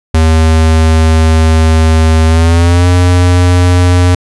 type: tone with pitch glide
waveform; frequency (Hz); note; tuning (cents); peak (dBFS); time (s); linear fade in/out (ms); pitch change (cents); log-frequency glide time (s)
square; 80 to 89.28; D#2 to F2; +49 to +39; -5; 0.14-4.15; 5; +190; 2.26-2.88
effects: resampled to 24000 Hz